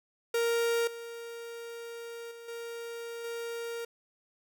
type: tone with level steps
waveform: 45% pulse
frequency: 466.2 Hz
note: A#4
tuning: in tune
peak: -26 / -40 / -45 / -38 / -35 dBFS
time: 0.34-3.85 s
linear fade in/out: 5 ms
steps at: 0.87 / 2.31 / 2.48 / 3.24 s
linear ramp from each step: 5 ms
effects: none